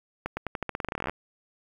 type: accelerating click train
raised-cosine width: 0.5 ms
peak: -15 dBFS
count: 20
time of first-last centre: 0.26-1.096 s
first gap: 110 ms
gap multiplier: 0.88
effects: 8-bit